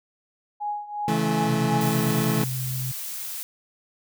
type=tone with tremolo; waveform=sine; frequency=830.6 Hz; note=G#5; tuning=in tune; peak=-24 dBFS; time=0.6-1.93 s; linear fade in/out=20 ms; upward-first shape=triangle; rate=2.8 Hz; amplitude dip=85%
type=chord; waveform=30% pulse; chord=A major; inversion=first; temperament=equal with one note detuned; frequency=138.59 / 164.81 / 216.5 Hz; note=C#3 / E3 / A3; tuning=0 / 0 / -28 cents; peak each=-27 / -23 / -22 dBFS; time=1.08-2.44 s; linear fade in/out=2 ms
type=tone with pitch glide; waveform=sine; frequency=130 to 128.8 Hz; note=C3 to C3; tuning=-11 to -27 cents; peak=-27 dBFS; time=1.45-2.92 s; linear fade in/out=10 ms; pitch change=-16 cents; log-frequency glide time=1.58-2.3 s
type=noise; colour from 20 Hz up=blue; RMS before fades=-33 dBFS; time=1.81-3.43 s; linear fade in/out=0 ms
effects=none